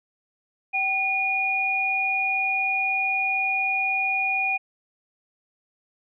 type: tone pair together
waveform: sine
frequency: 770 / 2441 Hz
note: G5 / D#7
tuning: -31 / -34 cents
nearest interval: octave + minor sixth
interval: 1997 cents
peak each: -28 / -22 dBFS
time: 0.73-4.58 s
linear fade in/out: 20 ms
effects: none